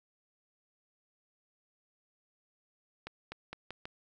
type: accelerating click train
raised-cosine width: 0.3 ms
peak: -25 dBFS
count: 5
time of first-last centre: 3.07-3.855 s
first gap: 250 ms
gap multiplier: 0.84
effects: none